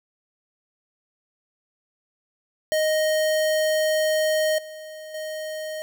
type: tone with level steps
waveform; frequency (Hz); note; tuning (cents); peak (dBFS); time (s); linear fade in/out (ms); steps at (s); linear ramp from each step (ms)
square; 622.3; D#5; 0; -20 / -37 / -30; 2.72-5.82; 0; 4.58 / 5.14; 5
effects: none